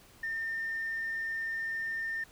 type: tone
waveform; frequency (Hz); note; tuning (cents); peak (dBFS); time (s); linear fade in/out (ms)
sine; 1809; A6; +48; -31; 0.23-2.24; 5
effects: tanh soft clip ceiling -28 dBFS + pink hiss -58 dBFS RMS until 2.31 s